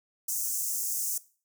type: high-pass noise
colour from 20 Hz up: pink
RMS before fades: -31 dBFS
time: 0.28-1.18 s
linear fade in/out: 5 ms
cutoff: 6100 Hz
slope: 48 dB/octave
effects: noise-tail reverb RT60 0.4 s tail -19 dB re dry